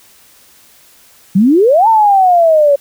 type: exponential two-way sweep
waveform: sine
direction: up then down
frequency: 178.6 to 915 to 556 Hz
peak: -5 dBFS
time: 1.35-2.76 s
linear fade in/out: 10 ms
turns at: 1.88 s
effects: white hiss -45 dBFS RMS until 2.8 s